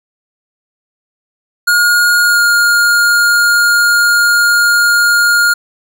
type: tone with pitch glide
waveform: square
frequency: 1431 to 1417.8 Hz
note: F6 to F6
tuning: +42 to +26 cents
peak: -8 dBFS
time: 1.67-5.54 s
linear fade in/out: 10 ms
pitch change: -16 cents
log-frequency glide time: 2.25-2.41 s
effects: none